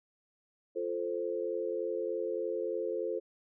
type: chord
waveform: sine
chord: F major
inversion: none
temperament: equal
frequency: 349.2 / 440 / 523.3 Hz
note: F4 / A4 / C5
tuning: 0 / 0 / 0 cents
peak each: -37 / -35 / -36 dBFS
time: 0.75-3.2 s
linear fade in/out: 20 ms
effects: none